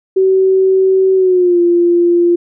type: tone with pitch glide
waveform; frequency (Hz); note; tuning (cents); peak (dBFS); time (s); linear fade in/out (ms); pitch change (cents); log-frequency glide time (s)
sine; 380 to 346.5; F#4 to F4; +46 to -14; -7; 0.16-2.36; 10; -160; 1.15-1.6
effects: none